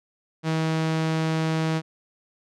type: tone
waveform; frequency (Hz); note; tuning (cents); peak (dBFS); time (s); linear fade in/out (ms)
sawtooth; 160; D#3; +49; -18; 0.43-1.82; 50
effects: low-pass 6000 Hz 12 dB/octave